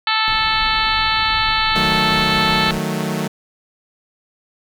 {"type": "harmonic tone", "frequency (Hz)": 439, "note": "A4", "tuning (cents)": -4, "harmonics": [2, 3, 4, 5, 6, 7, 8, 9, 10], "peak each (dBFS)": [-22, -21, -23, -25, -25, -25, -26, -24, -26], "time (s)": [0.07, 2.71], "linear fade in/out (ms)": 2}
{"type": "noise", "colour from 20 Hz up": "brown", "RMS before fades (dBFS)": -31, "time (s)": [0.28, 2.78], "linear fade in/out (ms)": 0}
{"type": "chord", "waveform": "sawtooth", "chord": "D# diminished", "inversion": "none", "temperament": "equal", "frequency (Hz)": [155.56, 185, 220], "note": ["D#3", "F#3", "A3"], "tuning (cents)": [0, 0, 0], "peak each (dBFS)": -20, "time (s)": [1.75, 3.28], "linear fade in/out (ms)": 10}
{"effects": []}